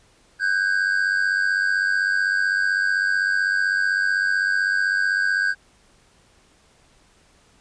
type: tone pair together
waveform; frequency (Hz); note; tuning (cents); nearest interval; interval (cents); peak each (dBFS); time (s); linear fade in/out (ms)
triangle; 1517 / 1612.8; F#6 / G6; +43 / +49; minor second; 106; -20 / -19; 0.39-5.55; 50
effects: pink hiss -57 dBFS RMS until 7.6 s + resampled to 22050 Hz